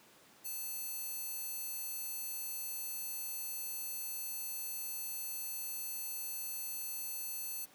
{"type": "tone with high-pass filter", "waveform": "square", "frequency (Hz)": 880, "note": "A5", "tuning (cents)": 0, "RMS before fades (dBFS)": -41, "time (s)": [0.44, 7.66], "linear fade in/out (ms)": 20, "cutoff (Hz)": 10000, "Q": 0.59, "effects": ["pink hiss -61 dBFS RMS until 7.74 s", "high-pass 200 Hz 12 dB/octave"]}